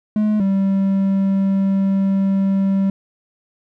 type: tone pair in turn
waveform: triangle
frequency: 212.5 / 194.55 Hz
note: G#3 / G3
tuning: +40 / -13 cents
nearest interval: major second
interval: 153 cents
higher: first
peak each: -12 dBFS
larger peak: neither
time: 0.16-0.4 / 0.4-2.9 s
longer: second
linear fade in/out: 2 ms
effects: none